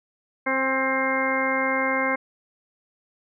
harmonic tone with a mistuned harmonic, 264.6 Hz, C4, 20 cents sharp, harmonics 1 / 2 / 3 / 4 / 5 / 6 / 7 / 8, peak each -29 / -27 / -32 / -28 / -35 / -29 / -37 / -26 dBFS, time 0.46-2.16 s, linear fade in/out 10 ms, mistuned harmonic 3, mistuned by +18 cents, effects none

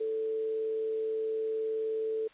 sine tone with amplitude modulation, 440.4 Hz, A4, 2 cents sharp, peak -28 dBFS, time 0-2.28 s, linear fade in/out 10 ms, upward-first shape sine, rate 120 Hz, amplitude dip 25%, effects white hiss -59 dBFS RMS until 2.33 s + resampled to 8000 Hz

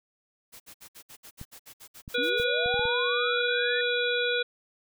white noise bursts, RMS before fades -47 dBFS, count 14, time 0.52-2.447 s, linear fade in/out 20 ms, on 81 ms, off 61 ms
clicks, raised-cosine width 5 ms, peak -28 dBFS, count 7, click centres 1.414 / 2.079 / 2.399 / 2.66 / 2.742 / 2.794 / 2.854 s
harmonic tone, 485.7 Hz, B4, 29 cents flat, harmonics 1 / 3 / 5 / 7 / 8, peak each -28 / -29 / -34 / -32 / -34 dBFS, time 2.14-4.43 s, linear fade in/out 10 ms
sine linear sweep, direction up, 246.9 to 1800 Hz, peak -32 dBFS, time 2.18-3.81 s, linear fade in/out 2 ms
effects none

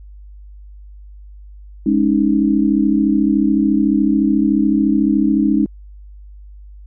sine chord, Ab suspended fourth, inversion none, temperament equal, 207.7 / 277.2 / 311.1 Hz, Ab3 / Db4 / Eb4, 0 / 0 / 0 cents, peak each -16 dBFS, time 1.86-5.66 s, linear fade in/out 5 ms, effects added 50 Hz sine -35 dBFS peak until 6.86 s

